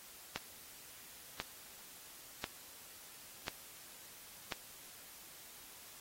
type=click train; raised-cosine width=0.2 ms; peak=-19 dBFS; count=5; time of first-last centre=0.36-4.522 s; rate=0.961 Hz; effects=white hiss -55 dBFS RMS until 6 s + AAC 48 kbps